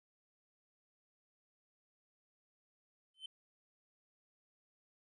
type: tone with exponential growth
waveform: triangle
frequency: 3074 Hz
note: G7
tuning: 35 cents flat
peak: -39 dBFS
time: 3.14-3.26 s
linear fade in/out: 5 ms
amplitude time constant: 24 ms
effects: resampled to 24000 Hz